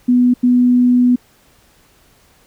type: tone bursts at uneven times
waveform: sine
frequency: 246.9 Hz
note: B3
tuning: in tune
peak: -8 dBFS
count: 2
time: 0.08-0.34 / 0.43-1.16 s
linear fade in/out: 10 ms
effects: pink hiss -52 dBFS RMS until 2.46 s